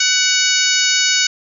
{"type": "harmonic tone with a mistuned harmonic", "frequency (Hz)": 749, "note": "F#5", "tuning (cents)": 21, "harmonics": [2, 3, 4, 5, 6, 7, 8, 9], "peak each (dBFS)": [-21, -21, -21, -21, -21, -21, -21, -21], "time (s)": [0, 1.27], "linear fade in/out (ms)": 5, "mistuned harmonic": 4, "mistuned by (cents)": -41, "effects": []}